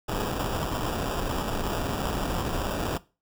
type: noise with sample-and-hold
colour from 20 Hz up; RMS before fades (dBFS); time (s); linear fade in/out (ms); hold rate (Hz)
pink; -29; 0.08-2.98; 10; 2100
effects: noise-tail reverb RT60 0.3 s tail -19 dB re dry